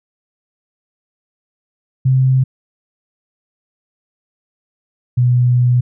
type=tone pair in turn; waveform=sine; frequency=130.81 / 123.47 Hz; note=C3 / B2; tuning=0 / 0 cents; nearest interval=minor second; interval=100 cents; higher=first; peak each=-9 dBFS; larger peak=neither; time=2.05-2.44 / 5.17-5.81 s; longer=second; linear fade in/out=10 ms; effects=none